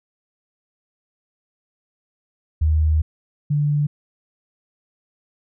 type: tone pair in turn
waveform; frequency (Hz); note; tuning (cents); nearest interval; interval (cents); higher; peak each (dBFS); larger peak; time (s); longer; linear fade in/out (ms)
sine; 77.78 / 146.83; D#2 / D3; 0 / 0; major seventh; 1100; second; -14 / -16; first; 2.61-3.02 / 3.5-3.87; first; 10
effects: none